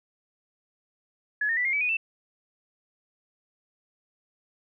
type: tone with pitch steps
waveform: sine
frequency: 1698 / 1830.4 / 1973.2 / 2127 / 2293 / 2472 / 2664 Hz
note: G#6 / A#6 / B6 / C7 / D7 / D#7 / E7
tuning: +38 / -32 / -2 / +28 / -42 / -12 / +18 cents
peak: -23 dBFS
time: 1.41-1.97 s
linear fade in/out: 5 ms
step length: 80 ms
effects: none